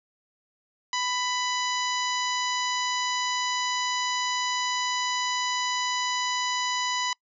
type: harmonic tone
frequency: 994 Hz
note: B5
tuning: 11 cents sharp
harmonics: 1 / 2 / 3 / 4 / 5 / 6 / 7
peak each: -29 / -32 / -34 / -35 / -36 / -37 / -37 dBFS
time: 0.93-7.13 s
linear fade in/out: 2 ms
effects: noise-tail reverb RT60 0.1 s tail -26 dB re dry